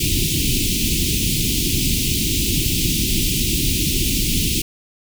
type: band-stop noise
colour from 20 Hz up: pink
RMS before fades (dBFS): -19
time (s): 0-4.62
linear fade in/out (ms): 5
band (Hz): 360 to 2500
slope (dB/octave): 48
effects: none